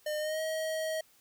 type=tone with pitch glide; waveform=square; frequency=606 to 634.3 Hz; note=D#5 to D#5; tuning=-46 to +33 cents; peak=-32 dBFS; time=0.06-1.01 s; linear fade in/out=5 ms; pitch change=+79 cents; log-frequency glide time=0.18-0.41 s; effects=white hiss -64 dBFS RMS until 1.2 s